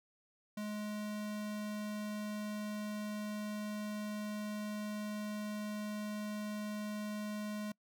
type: tone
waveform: square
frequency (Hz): 210.2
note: G#3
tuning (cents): +21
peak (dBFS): -39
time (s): 0.57-7.72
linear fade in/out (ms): 5
effects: noise-tail reverb RT60 0.1 s tail -25 dB re dry